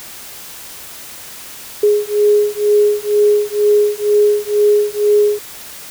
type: beating tone pair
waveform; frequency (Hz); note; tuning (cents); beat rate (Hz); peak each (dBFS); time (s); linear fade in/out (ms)
sine; 415.2 / 417.3; G#4 / G#4; 0 / +8; 2.1; -13; 1.83-5.39; 5
effects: white hiss -33 dBFS RMS until 5.9 s